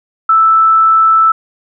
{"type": "tone", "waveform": "sine", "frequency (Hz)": 1318.5, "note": "E6", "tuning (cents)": 0, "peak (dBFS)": -5, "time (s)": [0.29, 1.32], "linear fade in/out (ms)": 5, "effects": []}